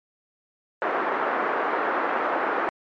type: band-pass noise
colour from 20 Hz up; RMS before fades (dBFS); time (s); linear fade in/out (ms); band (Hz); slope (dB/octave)
white; -25; 0.82-2.69; 0; 300 to 1500; 24
effects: MP3 48 kbps